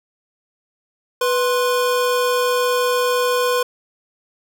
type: tone pair together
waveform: square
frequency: 492.9 / 1051.4 Hz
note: B4 / C6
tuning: -3 / +8 cents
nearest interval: octave + minor second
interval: 1311 cents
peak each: -18 / -22 dBFS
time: 1.21-3.63 s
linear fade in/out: 5 ms
effects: none